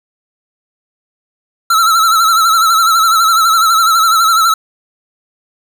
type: tone with vibrato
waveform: square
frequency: 1328 Hz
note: E6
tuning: 12 cents sharp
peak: -8 dBFS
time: 1.7-4.54 s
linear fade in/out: 5 ms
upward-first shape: sine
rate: 12 Hz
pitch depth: 66 cents each way
effects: none